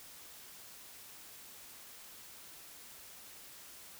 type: silence
effects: white hiss -53 dBFS RMS until 3.99 s